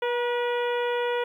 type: harmonic tone with a mistuned harmonic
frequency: 484.4 Hz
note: B4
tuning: 34 cents flat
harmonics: 1 / 2 / 3 / 4 / 5 / 6 / 7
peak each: -25 / -31 / -35 / -37 / -39 / -41 / -42 dBFS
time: 0.02-1.24 s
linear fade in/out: 5 ms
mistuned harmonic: 2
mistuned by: -23 cents
effects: 10-bit